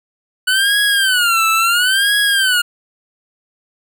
25% pulse tone with vibrato, 1480 Hz, F#6, in tune, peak -8 dBFS, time 0.47-2.62 s, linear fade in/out 10 ms, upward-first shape sine, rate 0.73 Hz, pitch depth 200 cents each way, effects none

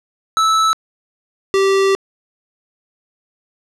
square tone pair in turn, 1310 / 389.5 Hz, E6 / G4, -11 / -11 cents, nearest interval octave + major sixth, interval 2100 cents, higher first, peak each -12 dBFS, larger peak neither, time 0.37-0.73 / 1.54-1.95 s, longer second, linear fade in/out 0 ms, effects low-pass 7000 Hz 12 dB/octave

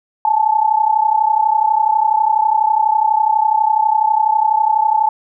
sine tone pair together, 852 / 884.1 Hz, G#5 / A5, +44 / +8 cents, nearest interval minor second, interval 64 cents, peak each -14 dBFS, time 0.25-5.09 s, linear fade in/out 2 ms, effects none

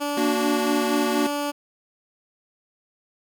15% pulse tone, 289.5 Hz, D4, 25 cents flat, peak -18 dBFS, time 0-1.52 s, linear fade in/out 20 ms
square chord, Bb augmented, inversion none, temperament equal, 233.1 / 293.7 / 370 Hz, Bb3 / D4 / F#4, 0 / 0 / 0 cents, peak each -27 dBFS, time 0.17-1.27 s, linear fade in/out 5 ms
effects none

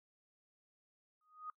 sine tone with exponential growth, 1244.5 Hz, D#6, in tune, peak -40 dBFS, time 1.21-1.5 s, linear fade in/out 2 ms, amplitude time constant 63 ms, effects noise-tail reverb RT60 0.1 s tail -21 dB re dry

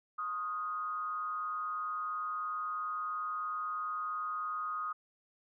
sine tone with frequency modulation, 1244.5 Hz, D#6, in tune, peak -34 dBFS, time 0.18-4.93 s, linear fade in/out 10 ms, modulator 167 Hz, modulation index 0.47, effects none

